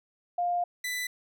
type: tone pair in turn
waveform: sine / sawtooth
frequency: 704 / 1991.2 Hz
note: F5 / B6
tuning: +14 / +14 cents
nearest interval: octave + tritone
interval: 1800 cents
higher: second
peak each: -25 / -27 dBFS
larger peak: first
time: 0.38-0.64 / 0.84-1.07 s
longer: first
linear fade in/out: 5 ms
effects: none